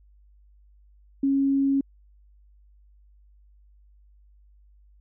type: tone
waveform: sine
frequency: 274.5 Hz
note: C#4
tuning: 17 cents flat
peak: -19 dBFS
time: 1.23-1.81 s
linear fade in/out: 5 ms
effects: added 50 Hz sine -53 dBFS peak until 5 s